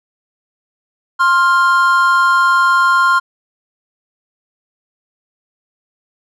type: tone pair together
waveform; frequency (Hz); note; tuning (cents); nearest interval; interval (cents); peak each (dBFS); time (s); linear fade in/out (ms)
triangle; 1056.5 / 1396.9; C6 / F6; +16 / 0; perfect fourth; 484; -10; 1.19-3.2; 20
effects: none